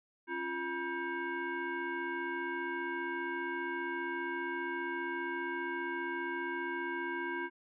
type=tone with frequency modulation; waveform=sine; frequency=966 Hz; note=B5; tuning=39 cents flat; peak=-34 dBFS; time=0.27-7.5 s; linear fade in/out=50 ms; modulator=619 Hz; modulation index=1.6; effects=none